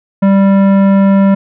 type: tone with tanh clipping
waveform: sine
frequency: 196 Hz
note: G3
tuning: in tune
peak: -7 dBFS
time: 0.22-1.35 s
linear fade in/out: 10 ms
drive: 15 dB
effects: none